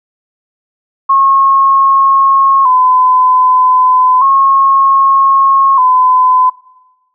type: tone with vibrato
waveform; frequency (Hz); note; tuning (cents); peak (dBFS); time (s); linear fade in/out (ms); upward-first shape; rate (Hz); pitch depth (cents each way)
sine; 1050; C6; +6; -5; 1.09-6.5; 10; square; 0.32; 60
effects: noise-tail reverb RT60 1.0 s tail -20 dB re dry